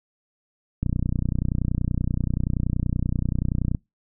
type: click train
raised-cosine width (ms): 5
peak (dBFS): -11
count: 90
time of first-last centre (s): 0.83-3.748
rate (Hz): 30.5
effects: noise-tail reverb RT60 0.2 s tail -25 dB re dry